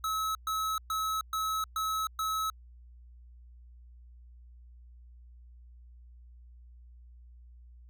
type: tone bursts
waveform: square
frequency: 1292 Hz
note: E6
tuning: 35 cents flat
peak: -30 dBFS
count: 6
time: 0.04-2.5 s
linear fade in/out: 2 ms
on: 310 ms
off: 120 ms
effects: added 60 Hz sine -50 dBFS peak until 7.89 s